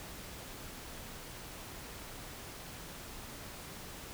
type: silence
effects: pink hiss -47 dBFS RMS until 4.13 s